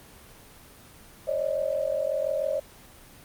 sine tone cluster, 540 / 581 / 627 Hz, C#5 / D5 / D#5, -45 / -19 / +13 cents, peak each -29 dBFS, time 1.27-2.6 s, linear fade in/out 10 ms, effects pink hiss -50 dBFS RMS until 3.24 s + Opus 24 kbps

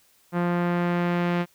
sawtooth tone with low-pass filter sweep, 174.61 Hz, F3, in tune, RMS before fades -24 dBFS, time 0.32-1.46 s, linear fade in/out 50 ms, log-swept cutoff 1500 to 2500 Hz, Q 1.2, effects white hiss -61 dBFS RMS until 1.54 s

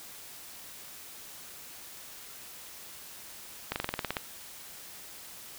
slowing click train, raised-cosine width 0.3 ms, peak -14 dBFS, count 10, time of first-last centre 3.72-4.168 s, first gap 39 ms, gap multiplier 1.06, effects white hiss -47 dBFS RMS until 5.58 s

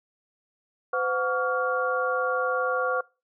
sine tone cluster, 509 / 728 / 1134 / 1401 Hz, C5 / F#5 / C#6 / F6, -48 / -28 / +39 / +5 cents, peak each -27 / -32 / -29 / -29 dBFS, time 0.93-3.01 s, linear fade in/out 5 ms, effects noise-tail reverb RT60 0.3 s tail -23 dB re dry

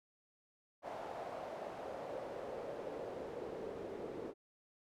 pink noise with band-pass filter sweep, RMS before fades -45 dBFS, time 0.82-4.34 s, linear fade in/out 50 ms, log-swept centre 700 to 400 Hz, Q 2.9, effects none

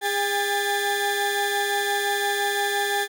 30% pulse tone cluster, 406.4 / 807 / 1747 Hz, G#4 / G#5 / A6, -38 / -50 / -13 cents, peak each -24 dBFS, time 0.01-3.08 s, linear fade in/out 50 ms, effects none

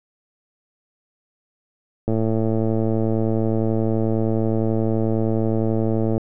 click train, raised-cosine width 2 ms, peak -9 dBFS, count 456, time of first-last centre 2.08-6.179 s, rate 111 Hz, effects none

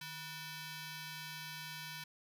10% pulse ring-modulated tone, 817 Hz, G#5, 29 cents flat, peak -33 dBFS, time 0.01-2.04 s, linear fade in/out 5 ms, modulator 663 Hz, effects none

